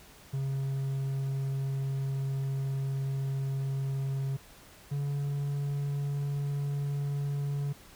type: tone pair in turn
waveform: triangle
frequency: 135.8 / 142.09 Hz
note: C#3 / C#3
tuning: -35 / +43 cents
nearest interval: minor second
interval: 78 cents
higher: second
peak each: -27 dBFS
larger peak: neither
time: 0.33-4.37 / 4.91-7.73 s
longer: first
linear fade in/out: 10 ms
effects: pink hiss -54 dBFS RMS until 7.95 s